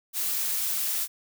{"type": "noise", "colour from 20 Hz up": "blue", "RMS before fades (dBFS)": -28, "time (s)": [0.13, 1.08], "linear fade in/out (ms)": 50, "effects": []}